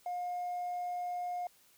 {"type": "tone with hard clipping", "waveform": "triangle", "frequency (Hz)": 713, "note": "F5", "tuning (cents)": 36, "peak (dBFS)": -34, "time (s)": [0.06, 1.47], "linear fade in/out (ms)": 2, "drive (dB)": 2, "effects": ["white hiss -65 dBFS RMS until 1.77 s"]}